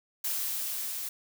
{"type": "noise with level ramp", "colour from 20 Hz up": "blue", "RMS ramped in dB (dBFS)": [-31, -36], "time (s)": [0.24, 1.09], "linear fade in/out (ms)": 5, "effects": []}